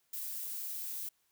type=noise; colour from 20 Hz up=violet; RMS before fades=-40 dBFS; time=0.13-1.09 s; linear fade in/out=5 ms; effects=white hiss -75 dBFS RMS until 1.31 s